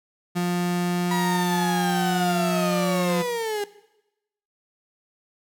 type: tone with pitch glide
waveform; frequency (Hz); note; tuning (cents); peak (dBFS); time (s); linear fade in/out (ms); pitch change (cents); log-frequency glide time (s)
35% pulse; 176.5 to 177.93; F3 to F3; +19 to +33; -20; 0.35-3.23; 20; +14; 0.85-1.56
type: linear sweep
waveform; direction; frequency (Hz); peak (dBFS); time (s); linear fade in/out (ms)
35% pulse; down; 970 to 404.3; -23; 1.11-3.64; 2
effects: noise-tail reverb RT60 0.9 s tail -18 dB re dry